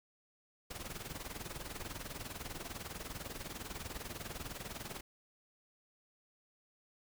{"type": "noise with tremolo", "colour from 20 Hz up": "pink", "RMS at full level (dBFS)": -42, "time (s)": [0.7, 5.01], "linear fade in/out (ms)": 10, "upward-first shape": "sine", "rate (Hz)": 20, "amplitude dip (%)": 75, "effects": []}